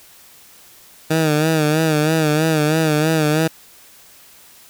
15% pulse tone with vibrato, 155.56 Hz, D#3, in tune, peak -8 dBFS, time 1.1-3.48 s, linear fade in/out 10 ms, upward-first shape sine, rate 3.1 Hz, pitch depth 67 cents each way, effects white hiss -46 dBFS RMS until 4.69 s

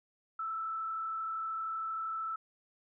sine tone with frequency modulation, 1318.5 Hz, E6, in tune, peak -34 dBFS, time 0.39-2.36 s, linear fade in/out 5 ms, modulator 32.9 Hz, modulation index 0.53, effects none

